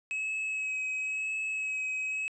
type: tone with vibrato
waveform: triangle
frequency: 2562 Hz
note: E7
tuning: 50 cents flat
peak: -29 dBFS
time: 0.11-2.28 s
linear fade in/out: 0 ms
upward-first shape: sine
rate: 0.97 Hz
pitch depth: 17 cents each way
effects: resampled to 24000 Hz